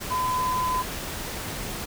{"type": "tone in noise", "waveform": "sine", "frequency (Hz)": 1013, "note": "B5", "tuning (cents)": 44, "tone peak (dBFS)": -23, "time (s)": [0.1, 0.83], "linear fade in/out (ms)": 20, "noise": "pink", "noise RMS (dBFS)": -33, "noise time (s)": [0, 1.86], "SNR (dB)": 7, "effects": []}